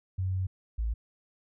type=tone pair in turn; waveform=sine; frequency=93.6 / 55.65 Hz; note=F#2 / A1; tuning=+20 / +20 cents; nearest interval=major sixth; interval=900 cents; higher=first; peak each=-27 dBFS; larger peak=neither; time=0.18-0.47 / 0.78-0.94 s; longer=first; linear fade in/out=10 ms; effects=none